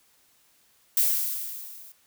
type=noise with level ramp; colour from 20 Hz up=violet; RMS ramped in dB=-20 to -48 dBFS; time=0.97-1.92 s; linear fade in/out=2 ms; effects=white hiss -63 dBFS RMS until 2.06 s